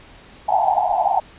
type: band-pass noise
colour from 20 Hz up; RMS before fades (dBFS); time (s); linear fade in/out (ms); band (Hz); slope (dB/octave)
pink; -18; 0.48-1.2; 5; 690 to 890; 96
effects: pink hiss -45 dBFS RMS until 1.38 s + resampled to 8000 Hz